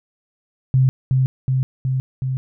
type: tone with echo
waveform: sine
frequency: 130.81 Hz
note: C3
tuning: in tune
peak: -11 dBFS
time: 0.74-0.89 s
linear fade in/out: 0 ms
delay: 370 ms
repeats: 4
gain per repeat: -2 dB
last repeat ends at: 2.37 s
effects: none